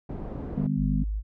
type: low-pass noise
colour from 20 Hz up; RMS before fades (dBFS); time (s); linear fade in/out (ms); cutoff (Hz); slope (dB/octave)
pink; -35; 0.09-0.67; 5; 530; 12
type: harmonic tone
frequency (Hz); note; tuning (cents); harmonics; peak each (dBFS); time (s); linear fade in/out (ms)
50.1; G1; +38; 3 / 4 / 5; -27 / -28 / -29; 0.56-1.04; 10
type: tone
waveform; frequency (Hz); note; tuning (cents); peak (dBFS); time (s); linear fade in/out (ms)
sine; 51.91; G#1; 0; -26; 0.76-1.23; 50
effects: none